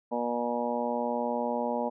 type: harmonic tone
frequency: 120 Hz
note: B2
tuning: 49 cents flat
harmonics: 2 / 3 / 4 / 5 / 6 / 7 / 8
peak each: -33 / -43 / -34 / -33 / -40 / -34 / -37 dBFS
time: 0.11-1.9 s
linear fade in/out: 20 ms
effects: none